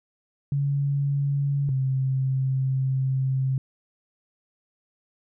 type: tone pair in turn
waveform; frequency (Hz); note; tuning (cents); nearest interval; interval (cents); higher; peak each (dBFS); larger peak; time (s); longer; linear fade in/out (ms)
sine; 140.9 / 132.53; C#3 / C3; +29 / +23; minor second; 106; first; -21; neither; 0.52-1.69 / 1.69-3.58; second; 2
effects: none